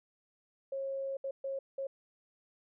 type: tone bursts at uneven times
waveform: sine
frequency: 543 Hz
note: C#5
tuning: 36 cents flat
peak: -34 dBFS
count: 4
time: 0.72-1.17 / 1.24-1.31 / 1.44-1.59 / 1.78-1.87 s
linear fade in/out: 5 ms
effects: none